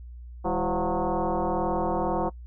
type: tone with frequency modulation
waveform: sine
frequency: 200 Hz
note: G3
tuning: 35 cents sharp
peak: -23 dBFS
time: 0.44-2.3 s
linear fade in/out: 20 ms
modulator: 179 Hz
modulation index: 4.6
effects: noise-tail reverb RT60 0.1 s tail -22 dB re dry + added 60 Hz sine -39 dBFS peak until 2.46 s